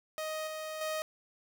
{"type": "tone with level steps", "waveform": "sawtooth", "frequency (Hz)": 625, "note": "D#5", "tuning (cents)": 8, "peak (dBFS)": [-31, -34, -29], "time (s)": [0.18, 1.02], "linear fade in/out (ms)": 0, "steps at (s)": [0.47, 0.81], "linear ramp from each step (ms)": 2, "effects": []}